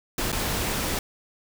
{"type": "noise with dropouts", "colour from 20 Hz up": "pink", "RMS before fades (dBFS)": -27, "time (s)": [0.18, 0.99], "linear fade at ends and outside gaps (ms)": 2, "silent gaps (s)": [0.319, 0.326], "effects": []}